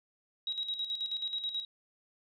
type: tone with tremolo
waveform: sine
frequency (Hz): 3831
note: A#7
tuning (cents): +47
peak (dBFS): -31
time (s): 0.47-1.65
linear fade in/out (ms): 2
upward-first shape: square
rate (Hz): 9.3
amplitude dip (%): 60
effects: none